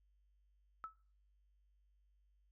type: tone with exponential decay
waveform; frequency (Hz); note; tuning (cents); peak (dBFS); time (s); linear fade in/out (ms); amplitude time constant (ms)
sine; 1304; E6; -19; -39; 0.84-0.96; 0; 24
effects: noise-tail reverb RT60 0.5 s tail -21 dB re dry + added 50 Hz sine -70 dBFS peak until 2.51 s